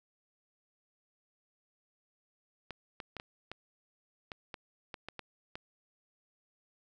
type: clicks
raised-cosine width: 0.3 ms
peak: -25 dBFS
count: 11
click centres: 2.707 / 3.002 / 3.167 / 3.199 / 3.516 / 4.318 / 4.542 / 4.942 / 5.086 / 5.193 / 5.555 s
effects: none